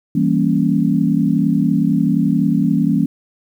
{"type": "chord", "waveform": "sine", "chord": "E diminished seventh", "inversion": "none", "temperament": "equal", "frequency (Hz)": [164.81, 196, 233.1, 277.2], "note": ["E3", "G3", "Bb3", "Db4"], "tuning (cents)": [0, 0, 0, 0], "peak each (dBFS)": -18, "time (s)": [0.15, 3.06], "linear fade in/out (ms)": 5, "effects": ["8-bit"]}